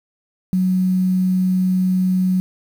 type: tone with quantisation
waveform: sine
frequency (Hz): 185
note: F#3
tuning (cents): 0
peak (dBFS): -14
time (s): 0.53-2.4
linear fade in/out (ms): 0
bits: 7
effects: none